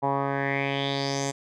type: tone with low-pass filter sweep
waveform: 10% pulse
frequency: 138.59 Hz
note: C#3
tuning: in tune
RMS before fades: -27 dBFS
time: 0.02-1.32 s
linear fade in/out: 20 ms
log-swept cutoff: 880 to 7500 Hz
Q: 4.7
effects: none